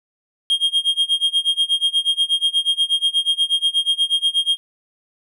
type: tone with tremolo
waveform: triangle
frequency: 3233 Hz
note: G#7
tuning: 47 cents flat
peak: -11 dBFS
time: 0.5-4.57 s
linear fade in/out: 0 ms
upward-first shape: sine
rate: 8.3 Hz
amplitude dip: 95%
effects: none